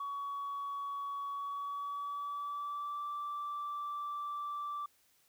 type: tone with pitch glide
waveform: sine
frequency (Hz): 1125 to 1168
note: C#6 to D6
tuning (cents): +25 to -10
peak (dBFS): -35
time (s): 0-4.86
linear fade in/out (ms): 5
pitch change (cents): +65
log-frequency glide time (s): 1.33-3.06
effects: tanh soft clip ceiling -34 dBFS + white hiss -70 dBFS RMS until 5.28 s